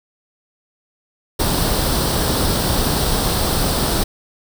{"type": "noise with comb filter", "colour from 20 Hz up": "pink", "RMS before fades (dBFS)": -18, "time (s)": [1.39, 4.04], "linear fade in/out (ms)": 10, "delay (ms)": 0.22, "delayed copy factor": 0.55, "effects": []}